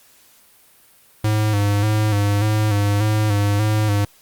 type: tone with vibrato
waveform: square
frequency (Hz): 104.6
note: G#2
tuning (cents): +13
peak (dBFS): -16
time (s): 1.24-4.05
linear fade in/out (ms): 5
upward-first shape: square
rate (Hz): 1.7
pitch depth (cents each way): 44
effects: white hiss -52 dBFS RMS until 4.21 s + Opus 48 kbps